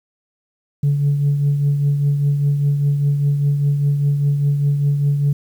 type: tone with tremolo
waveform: sine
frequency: 143.2 Hz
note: D3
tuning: 43 cents flat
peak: -10 dBFS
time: 0.83-5.33 s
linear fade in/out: 5 ms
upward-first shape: triangle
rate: 5 Hz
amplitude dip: 55%
effects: tanh soft clip ceiling -10 dBFS + 8-bit